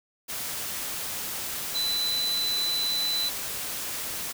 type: tone in noise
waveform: sine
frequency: 4000 Hz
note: B7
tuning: 21 cents sharp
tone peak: -25 dBFS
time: 1.74-3.3 s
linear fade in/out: 20 ms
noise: white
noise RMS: -33 dBFS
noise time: 0.28-4.33 s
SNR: +5 dB
effects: none